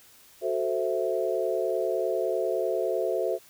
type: chord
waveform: sine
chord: F# half-diminished seventh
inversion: none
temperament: equal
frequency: 370 / 440 / 523.3 / 659.3 Hz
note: F#4 / A4 / C5 / E5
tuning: 0 / 0 / 0 / 0 cents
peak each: -30 dBFS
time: 0.41-3.39 s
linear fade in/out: 50 ms
effects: white hiss -55 dBFS RMS until 3.49 s